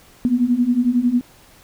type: beating tone pair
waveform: sine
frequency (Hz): 237.3 / 248.3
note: A#3 / B3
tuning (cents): +31 / +9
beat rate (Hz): 11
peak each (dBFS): -19 / -16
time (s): 0.25-1.21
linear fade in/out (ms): 0
effects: pink hiss -49 dBFS RMS until 1.63 s